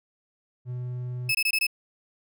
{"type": "tone with vibrato", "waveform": "triangle", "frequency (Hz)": 124.1, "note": "B2", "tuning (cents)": 9, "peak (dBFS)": -28, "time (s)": [0.65, 1.33], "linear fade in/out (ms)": 50, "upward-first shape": "sine", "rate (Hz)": 20, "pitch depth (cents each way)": 13}
{"type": "tone bursts", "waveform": "35% pulse", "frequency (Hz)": 2600, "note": "E7", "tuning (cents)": -24, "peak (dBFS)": -20, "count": 5, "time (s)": [1.29, 1.668], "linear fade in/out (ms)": 5, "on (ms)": 58, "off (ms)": 22}
{"effects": []}